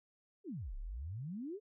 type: exponential two-way sweep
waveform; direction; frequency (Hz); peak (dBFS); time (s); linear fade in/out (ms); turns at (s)
sine; down then up; 445.7 to 30.87 to 445.7; -40; 0.44-1.6; 50; 0.76
effects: none